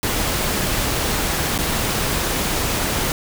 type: noise with dropouts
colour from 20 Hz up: pink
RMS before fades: -21 dBFS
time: 0.03-3.12 s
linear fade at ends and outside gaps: 1 ms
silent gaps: 1.579-1.587 s
effects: none